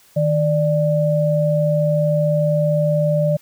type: tone pair together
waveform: sine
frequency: 155.56 / 590.7 Hz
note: D#3 / D5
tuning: 0 / +10 cents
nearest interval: octave + major seventh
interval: 2310 cents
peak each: -17 dBFS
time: 0.16-3.37 s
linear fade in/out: 10 ms
effects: white hiss -52 dBFS RMS until 3.41 s